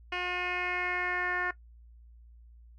10% pulse tone with low-pass filter sweep, 359 Hz, F4, 48 cents sharp, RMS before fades -32 dBFS, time 0.12-1.51 s, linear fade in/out 5 ms, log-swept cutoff 2900 to 1700 Hz, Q 3.9, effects noise-tail reverb RT60 0.1 s tail -18 dB re dry + added 58 Hz sine -51 dBFS peak until 2.78 s

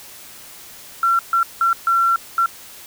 sine tone bursts at uneven times, 1359 Hz, F6, 48 cents flat, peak -13 dBFS, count 5, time 1.03-1.19 / 1.33-1.43 / 1.61-1.73 / 1.87-2.16 / 2.38-2.46 s, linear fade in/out 2 ms, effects white hiss -40 dBFS RMS until 2.86 s

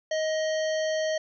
harmonic tone, 628 Hz, D#5, 16 cents sharp, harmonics 1 / 3 / 5 / 7 / 9 / 10, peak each -25 / -35 / -39 / -42 / -44 / -45 dBFS, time 0.11-1.18 s, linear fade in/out 5 ms, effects none

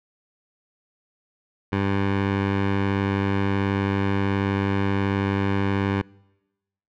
15% pulse tone with low-pass filter, 98.6 Hz, G2, 11 cents sharp, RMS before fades -23 dBFS, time 1.72-6.02 s, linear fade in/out 10 ms, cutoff 2300 Hz, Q 1.2, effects noise-tail reverb RT60 1.0 s tail -25 dB re dry

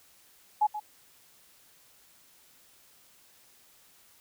sine tone with echo, 844 Hz, G#5, 28 cents sharp, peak -20 dBFS, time 0.61-0.67 s, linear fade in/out 10 ms, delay 130 ms, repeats 1, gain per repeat -12 dB, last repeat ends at 0.8 s, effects white hiss -60 dBFS RMS until 4.2 s

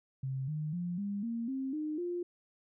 sine tone with pitch steps, 133.1 / 152.89 / 175.63 / 201.7 / 231.7 / 266.2 / 305.8 / 351.3 Hz, C3 / D#3 / F3 / G3 / A#3 / C4 / D#4 / F4, +30 / -30 / +10 / +50 / -10 / +30 / -30 / +10 cents, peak -33 dBFS, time 0.23-2.23 s, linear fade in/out 5 ms, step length 250 ms, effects none

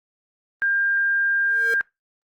sine tone, 1600 Hz, G6, 35 cents sharp, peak -18 dBFS, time 0.62-1.81 s, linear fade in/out 0 ms
square tone with exponential growth, 460 Hz, A#4, 23 cents flat, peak -26 dBFS, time 1.38-1.74 s, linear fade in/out 2 ms, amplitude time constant 77 ms
effects noise-tail reverb RT60 0.2 s tail -22 dB re dry + Opus 24 kbps

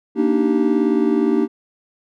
triangle chord, Eb major seventh, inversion second, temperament just, 233.3 / 291.7 / 311.1 / 388.9 Hz, Bb3 / D4 / Eb4 / G4, +2 / -12 / 0 / -14 cents, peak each -18 dBFS, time 0.15-1.48 s, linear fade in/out 50 ms, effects none

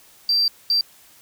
sine tone bursts at uneven times, 4699 Hz, D8, in tune, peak -14 dBFS, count 2, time 0.29-0.48 / 0.7-0.81 s, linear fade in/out 2 ms, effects tanh soft clip ceiling -13 dBFS + white hiss -51 dBFS RMS until 1.21 s

